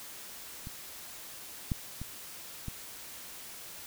clicks, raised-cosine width 5 ms, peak -29 / -17 / -26 / -25 dBFS, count 4, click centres 0.671 / 1.718 / 2.016 / 2.683 s, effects white hiss -46 dBFS RMS until 3.86 s

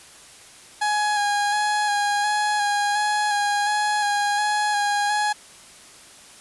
30% pulse tone with vibrato, 829 Hz, G#5, 3 cents flat, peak -17 dBFS, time 0.81-5.33 s, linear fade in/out 10 ms, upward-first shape square, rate 1.4 Hz, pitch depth 19 cents each way, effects white hiss -46 dBFS RMS until 6.4 s + resampled to 24000 Hz

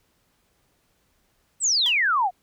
sine exponential sweep, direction down, 8372 to 687 Hz, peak -18 dBFS, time 1.6-2.31 s, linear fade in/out 50 ms
10% pulse tone with exponential decay, 969 Hz, B5, 33 cents flat, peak -22 dBFS, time 1.86-1.99 s, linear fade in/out 1 ms, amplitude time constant 28 ms
effects pink hiss -67 dBFS RMS until 2.42 s

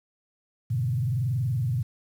sine tone with frequency modulation, 123.47 Hz, B2, in tune, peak -23 dBFS, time 0.7-1.83 s, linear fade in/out 10 ms, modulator 21.1 Hz, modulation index 0.99, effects 9-bit

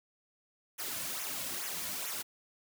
white noise with flanger, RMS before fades -38 dBFS, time 0.78-2.23 s, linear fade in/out 20 ms, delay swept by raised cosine 0.22 to 2.52 ms, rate 2.3 Hz, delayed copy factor -0.7, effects none

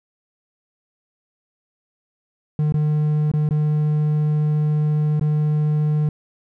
triangle tone with dropouts, 151.2 Hz, D#3, 49 cents flat, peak -14 dBFS, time 2.59-6.09 s, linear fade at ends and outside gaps 2 ms, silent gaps 2.723-2.741 / 3.316-3.337 / 3.49-3.508 / 5.196-5.211 s, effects none

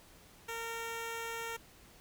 10% pulse tone, 459.3 Hz, A#4, 26 cents flat, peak -30 dBFS, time 0.48-1.57 s, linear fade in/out 10 ms, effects pink hiss -59 dBFS RMS until 2 s

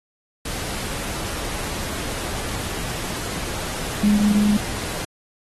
sine tone in noise, 207.7 Hz, G#3, in tune, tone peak -14 dBFS, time 4.03-4.57 s, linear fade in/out 5 ms, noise pink, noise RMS -29 dBFS, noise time 0.45-5.05 s, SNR +12 dB, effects AAC 32 kbps

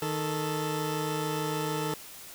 20% pulse tone pair together, 155.56 / 440 Hz, D#3 / A4, 0 / 0 cents, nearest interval octave + tritone, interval 1800 cents, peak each -27 dBFS, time 0.02-1.94 s, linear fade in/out 2 ms, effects white hiss -46 dBFS RMS until 2.34 s

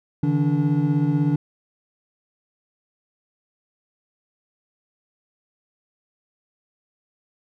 triangle tone cluster, 143.7 / 159.9 / 289.3 Hz, D3 / D#3 / D4, -37 / +48 / -26 cents, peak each -20 dBFS, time 0.23-1.36 s, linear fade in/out 5 ms, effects none

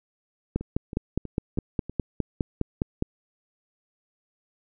two click trains, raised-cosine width 3 ms, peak -11 / -22 dBFS, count 13 / 5, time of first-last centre 0.56-3.024 / 0.61-1.896 s, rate 4.87 / 3.11 Hz, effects none

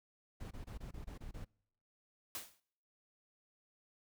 brown noise bursts, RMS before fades -46 dBFS, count 8, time 0.4-1.448 s, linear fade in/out 10 ms, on 110 ms, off 24 ms
white noise with exponential decay, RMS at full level -40 dBFS, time 2.35-2.6 s, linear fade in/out 1 ms, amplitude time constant 54 ms
effects noise-tail reverb RT60 0.7 s tail -26 dB re dry

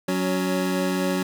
25% pulse tone pair together, 184.9 / 279.3 Hz, F#3 / C#4, -1 / +13 cents, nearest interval perfect fifth, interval 714 cents, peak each -20 / -22 dBFS, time 0.08-1.23 s, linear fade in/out 5 ms, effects none

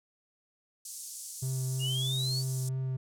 pink band-pass noise, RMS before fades -43 dBFS, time 0.85-2.69 s, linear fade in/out 5 ms, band 6200 to 11000 Hz, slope 24 dB/octave
triangle tone with vibrato, 130.81 Hz, C3, in tune, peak -28 dBFS, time 1.42-2.97 s, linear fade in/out 10 ms, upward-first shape triangle, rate 3.1 Hz, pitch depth 13 cents each way
sine exponential sweep, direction up, 2794 to 4642 Hz, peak -32 dBFS, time 1.79-2.44 s, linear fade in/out 50 ms
effects none

